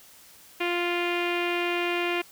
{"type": "tone with low-pass filter", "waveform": "sawtooth", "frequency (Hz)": 349.2, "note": "F4", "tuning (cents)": 0, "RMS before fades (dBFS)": -27, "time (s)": [0.6, 2.22], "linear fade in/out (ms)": 10, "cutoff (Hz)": 2600, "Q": 4.6, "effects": ["white hiss -52 dBFS RMS until 2.31 s"]}